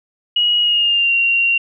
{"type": "tone with pitch glide", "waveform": "sine", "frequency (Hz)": [2900, 2758], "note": ["F#7", "F7"], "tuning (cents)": [-35, -22], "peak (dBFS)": -12, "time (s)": [0.36, 1.58], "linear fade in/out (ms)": 5, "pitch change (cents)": -87, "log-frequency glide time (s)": [0.61, 1.13], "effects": []}